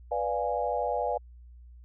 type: chord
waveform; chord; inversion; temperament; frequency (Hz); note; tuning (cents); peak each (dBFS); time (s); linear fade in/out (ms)
sine; B diminished seventh; none; equal; 493.9 / 587.3 / 698.5 / 830.6; B4 / D5 / F5 / Ab5; 0 / 0 / 0 / 0; -32; 0.11-1.18; 10
effects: added 60 Hz sine -47 dBFS peak until 1.84 s